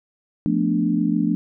sine chord, B half-diminished seventh, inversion second, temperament equal, 174.61 / 220 / 246.9 / 293.7 Hz, F3 / A3 / B3 / D4, 0 / 0 / 0 / 0 cents, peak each -23 / -22 / -25 / -22 dBFS, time 0.46-1.35 s, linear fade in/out 0 ms, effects none

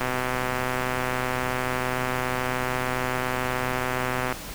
click train, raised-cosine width 0.5 ms, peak -11 dBFS, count 549, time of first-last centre 0.01-4.325 s, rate 127 Hz, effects pink hiss -37 dBFS RMS until 4.54 s

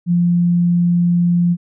sine tone, 174 Hz, F3, 6 cents flat, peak -11 dBFS, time 0.06-1.57 s, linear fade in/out 50 ms, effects none

